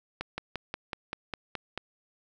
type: slowing click train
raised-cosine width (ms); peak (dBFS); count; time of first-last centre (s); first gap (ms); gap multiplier
0.3; -17; 9; 0.21-1.776; 170; 1.04
effects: none